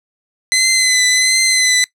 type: tone with vibrato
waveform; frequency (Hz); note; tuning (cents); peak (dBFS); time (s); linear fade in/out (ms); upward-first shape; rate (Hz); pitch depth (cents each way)
15% pulse; 2033; B6; +50; -4; 0.52-1.84; 0; triangle; 1.4; 35
effects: noise-tail reverb RT60 0.1 s tail -20 dB re dry + low-pass 12000 Hz 12 dB/octave